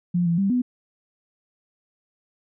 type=tone with pitch steps; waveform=sine; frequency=175.7 / 169.2 / 196.4 / 248.2 Hz; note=F3 / E3 / G3 / B3; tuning=+11 / +45 / +4 / +9 cents; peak=-18 dBFS; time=0.14-0.62 s; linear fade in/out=10 ms; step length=120 ms; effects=none